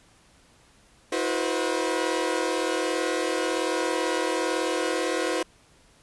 sawtooth tone cluster, 322.5 / 363.7 / 484 / 522 Hz, E4 / F#4 / B4 / C5, -38 / -30 / -35 / -4 cents, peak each -26 dBFS, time 1.12-5.43 s, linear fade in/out 5 ms, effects pink hiss -58 dBFS RMS until 6.02 s + resampled to 24000 Hz

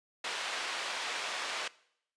white band-pass noise, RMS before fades -37 dBFS, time 0.24-1.68 s, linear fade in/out 5 ms, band 560 to 3400 Hz, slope 12 dB/octave, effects noise-tail reverb RT60 0.7 s tail -21 dB re dry + resampled to 22050 Hz

